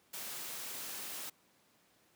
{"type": "noise", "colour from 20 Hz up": "white", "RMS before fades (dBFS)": -43, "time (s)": [0.13, 1.3], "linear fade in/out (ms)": 10, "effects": ["pink hiss -69 dBFS RMS until 2.15 s", "high-pass 150 Hz 12 dB/octave"]}